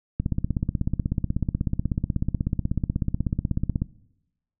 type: click train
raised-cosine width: 5 ms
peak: -11 dBFS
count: 60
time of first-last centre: 0.2-3.82 s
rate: 16.3 Hz
effects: noise-tail reverb RT60 0.9 s tail -21 dB re dry